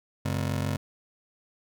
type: ring-modulated tone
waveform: 30% pulse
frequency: 118.4 Hz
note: A#2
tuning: 27 cents sharp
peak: -21 dBFS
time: 0.25-0.77 s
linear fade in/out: 5 ms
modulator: 23.3 Hz
effects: none